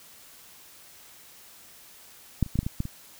clicks, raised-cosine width 5 ms, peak -9 / -28 / -17 / -10 / -27 / -16 / -14 / -22 dBFS, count 8, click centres 2.427 / 2.463 / 2.556 / 2.59 / 2.631 / 2.665 / 2.804 / 2.854 s, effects white hiss -51 dBFS RMS until 3.19 s

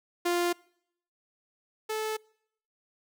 sawtooth tone pair in turn, 349.2 / 434.9 Hz, F4 / A4, 0 / -20 cents, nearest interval major third, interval 380 cents, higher second, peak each -21 / -26 dBFS, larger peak first, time 0.25-0.53 / 1.89-2.17 s, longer neither, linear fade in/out 10 ms, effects noise-tail reverb RT60 0.7 s tail -25 dB re dry

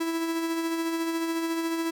45% pulse tone with tremolo, 329.6 Hz, E4, in tune, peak -25 dBFS, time 0-1.91 s, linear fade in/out 10 ms, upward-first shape sine, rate 14 Hz, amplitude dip 35%, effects none

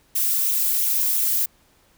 violet noise with flanger, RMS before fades -21 dBFS, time 0.15-1.46 s, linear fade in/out 10 ms, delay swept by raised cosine 0.29 to 2.79 ms, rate 2.9 Hz, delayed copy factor +0.5, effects pink hiss -59 dBFS RMS until 1.97 s

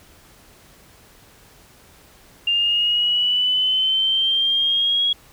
sine linear sweep, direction up, 2794 to 3322 Hz, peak -16 dBFS, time 2.47-5.13 s, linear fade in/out 5 ms, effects pink hiss -50 dBFS RMS until 5.32 s

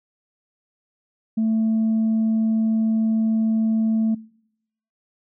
sine tone, 221.7 Hz, A3, 13 cents sharp, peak -16 dBFS, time 1.37-4.15 s, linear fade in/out 10 ms, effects noise-tail reverb RT60 0.8 s tail -25 dB re dry + tanh soft clip ceiling -15 dBFS

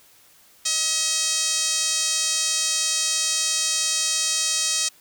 5% pulse tone with band-pass filter, 637 Hz, D#5, 41 cents sharp, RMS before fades -23 dBFS, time 0.65-4.89 s, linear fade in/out 10 ms, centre 6800 Hz, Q 1, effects white hiss -54 dBFS RMS until 5 s

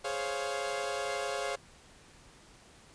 sawtooth chord, Db major seventh, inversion second, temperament equal with one note detuned, 418 / 523.3 / 554.4 / 698.5 Hz, Ab4 / C5 / Db5 / F5, +11 / 0 / 0 / 0 cents, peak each -35 / -36 / -33 / -34 dBFS, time 0.04-1.56 s, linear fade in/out 10 ms, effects pink hiss -57 dBFS RMS until 2.94 s + resampled to 22050 Hz

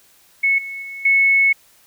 sine tone with level steps, 2200 Hz, C#7, 14 cents flat, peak -13 / -27 / -29 / -11 dBFS, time 0.43-1.53 s, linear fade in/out 10 ms, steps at 0.58 / 0.82 / 1.05 s, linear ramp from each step 5 ms, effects white hiss -53 dBFS RMS until 1.86 s

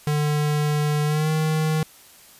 square tone with pitch glide, 149.2 to 156.44 Hz, D3 to D#3, +28 to +10 cents, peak -20 dBFS, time 0.07-1.83 s, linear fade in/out 2 ms, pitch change +82 cents, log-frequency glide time 1.06-1.3 s, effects white hiss -49 dBFS RMS until 2.39 s + resampled to 32000 Hz

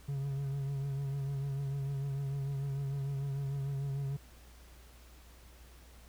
triangle tone with vibrato, 138.4 Hz, C#3, 2 cents flat, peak -31 dBFS, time 0.08-4.17 s, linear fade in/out 10 ms, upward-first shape triangle, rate 6.7 Hz, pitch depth 44 cents each way, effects added 60 Hz sine -54 dBFS peak until 6.08 s + pink hiss -60 dBFS RMS until 6.08 s

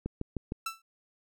click train, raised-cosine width 3 ms, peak -20 dBFS, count 4, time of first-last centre 0.06-0.521 s, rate 6.51 Hz
sawtooth tone with exponential decay, 1330 Hz, E6, 15 cents sharp, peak -26 dBFS, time 0.66-0.82 s, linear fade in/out 5 ms, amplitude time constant 33 ms
effects none

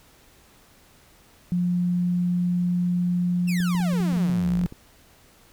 sine tone, 177.2 Hz, F3, 25 cents sharp, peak -20 dBFS, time 1.52-4.66 s, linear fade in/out 0 ms
sawtooth exponential sweep, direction down, 2808 to 35.2 Hz, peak -28 dBFS, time 3.47-4.68 s, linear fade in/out 20 ms
clicks, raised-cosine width 3 ms, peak -26 dBFS, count 11, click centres 3.603 / 3.75 / 3.803 / 3.933 / 4.003 / 4.126 / 4.167 / 4.299 / 4.617 / 4.648 / 4.724 s
effects pink hiss -55 dBFS RMS until 5.52 s

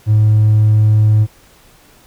triangle tone, 107.2 Hz, A2, 45 cents flat, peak -4 dBFS, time 0.06-1.27 s, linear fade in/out 50 ms, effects tanh soft clip ceiling -3 dBFS + pink hiss -47 dBFS RMS until 2.06 s

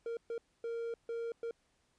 triangle tone bursts at uneven times, 463.9 Hz, A#4, 8 cents flat, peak -34 dBFS, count 5, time 0.06-0.17 / 0.3-0.38 / 0.64-0.94 / 1.09-1.32 / 1.43-1.51 s, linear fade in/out 2 ms, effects pink hiss -75 dBFS RMS until 1.98 s + resampled to 22050 Hz

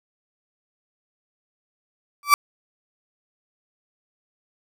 35% pulse tone with exponential growth, 1160 Hz, D6, 22 cents flat, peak -5 dBFS, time 2.23-2.34 s, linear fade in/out 1 ms, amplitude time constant 22 ms, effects none

